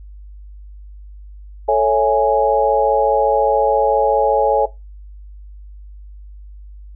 sine chord, A major seventh, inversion none, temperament equal, 440 / 554.4 / 659.3 / 830.6 Hz, A4 / C#5 / E5 / G#5, 0 / 0 / 0 / 0 cents, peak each -17 / -16 / -19 / -16 dBFS, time 1.68-4.66 s, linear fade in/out 10 ms, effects noise-tail reverb RT60 0.2 s tail -17 dB re dry + added 50 Hz sine -34 dBFS peak until 6.95 s

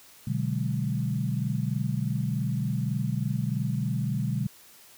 sine chord, G# half-diminished seventh, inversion first, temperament equal, 123.47 / 146.83 / 185 / 207.7 Hz, B2 / D3 / F#3 / G#3, 0 / 0 / 0 / 0 cents, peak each -29 / -30 / -33 / -33 dBFS, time 0.27-4.47 s, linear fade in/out 5 ms, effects white hiss -53 dBFS RMS until 4.97 s

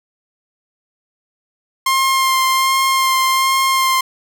sawtooth tone with vibrato, 1059 Hz, C6, 21 cents sharp, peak -9 dBFS, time 1.86-4.01 s, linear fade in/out 5 ms, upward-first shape sine, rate 1.3 Hz, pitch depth 13 cents each way, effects none

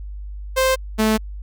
sawtooth tone pair in turn, 523.3 / 217.9 Hz, C5 / A3, 0 / -17 cents, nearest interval octave + minor third, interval 1517 cents, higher first, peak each -11 dBFS, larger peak neither, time 0.56-0.76 / 0.98-1.18 s, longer neither, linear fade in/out 20 ms, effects added 50 Hz sine -29 dBFS peak until 1.42 s

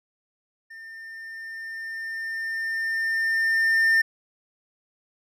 triangle tone with level ramp, 1805 Hz, A6, 44 cents sharp, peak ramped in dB -38 to -14 dBFS, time 0.7-4.02 s, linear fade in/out 10 ms, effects none

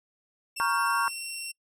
15% pulse tone with pitch glide, 2697 to 2725 Hz, E7 to F7, +39 to -43 cents, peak -27 dBFS, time 0.56-1.52 s, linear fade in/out 10 ms, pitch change +18 cents, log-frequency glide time 0.76-1.24 s
sine chord, G half-diminished seventh, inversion first, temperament equal with one note detuned, 938.8 / 1108.7 / 1396.9 / 1568 Hz, Bb5 / Db6 / F6 / G6, +12 / 0 / 0 / 0 cents, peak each -29 / -27 / -30 / -32 dBFS, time 0.6-1.08 s, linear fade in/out 0 ms
effects noise-tail reverb RT60 0.1 s tail -25 dB re dry

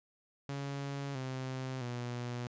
sawtooth tone with pitch steps, 139.9 / 130.53 / 121.79 Hz, C#3 / C3 / B2, +16 / -4 / -24 cents, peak -33 dBFS, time 0.49-2.47 s, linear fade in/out 0 ms, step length 660 ms, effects resampled to 16000 Hz

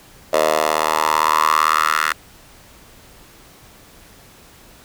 10% pulse tone with high-pass filter sweep, 77.78 Hz, D#2, in tune, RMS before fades -17 dBFS, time 0.33-2.13 s, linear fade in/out 5 ms, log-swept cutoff 610 to 1500 Hz, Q 4.9, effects pink hiss -46 dBFS RMS until 4.84 s

